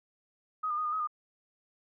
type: tone with pitch steps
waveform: sine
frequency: 1258 / 1205 / 1243 / 1214 / 1270 / 1217 Hz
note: D#6 / D6 / D#6 / D#6 / D#6 / D#6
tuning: +19 / +44 / -2 / -43 / +35 / -39 cents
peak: -29 dBFS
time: 0.63-1.074 s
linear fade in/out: 10 ms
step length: 74 ms
effects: none